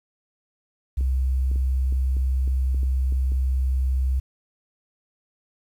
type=tone; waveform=sine; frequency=65.1 Hz; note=C2; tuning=8 cents flat; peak=-19 dBFS; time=0.97-4.2 s; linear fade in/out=10 ms
type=clicks; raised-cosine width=3 ms; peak=-27 dBFS; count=10; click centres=1.009 / 1.515 / 1.559 / 1.925 / 2.168 / 2.477 / 2.746 / 2.832 / 3.124 / 3.32 s
effects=9-bit